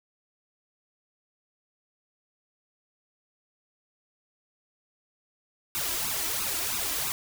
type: noise with flanger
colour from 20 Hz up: white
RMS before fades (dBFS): -30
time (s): 5.75-7.12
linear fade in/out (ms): 0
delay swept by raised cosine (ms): 0.77 to 3.07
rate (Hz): 3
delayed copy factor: +0.85
effects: none